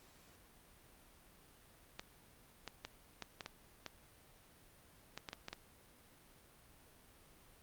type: clicks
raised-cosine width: 0.2 ms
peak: -26 dBFS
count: 12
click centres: 1.995 / 2.677 / 2.85 / 3.223 / 3.408 / 3.461 / 3.863 / 5.176 / 5.288 / 5.331 / 5.484 / 5.53 s
effects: pink hiss -64 dBFS RMS until 7.62 s + Opus 48 kbps